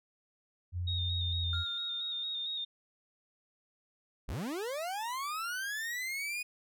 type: tone with pitch glide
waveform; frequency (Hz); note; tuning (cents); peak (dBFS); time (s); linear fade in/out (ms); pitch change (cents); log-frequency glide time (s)
sine; 88.7 to 85.78; F2 to F2; +27 to -31; -32; 0.72-1.65; 50; -58; 1.12-1.44
type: tone with vibrato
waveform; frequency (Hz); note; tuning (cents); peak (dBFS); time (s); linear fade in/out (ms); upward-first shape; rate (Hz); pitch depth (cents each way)
sine; 3697; A#7; -15; -34; 0.87-2.65; 10; square; 4.4; 30
type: tone with exponential decay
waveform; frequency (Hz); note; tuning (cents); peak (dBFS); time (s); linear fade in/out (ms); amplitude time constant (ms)
triangle; 1400; F6; +4; -36; 1.53-2.59; 2; 230
type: linear sweep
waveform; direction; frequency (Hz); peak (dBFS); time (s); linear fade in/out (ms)
40% pulse; up; 32.93 to 2489; -34; 4.28-6.43; 10
effects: none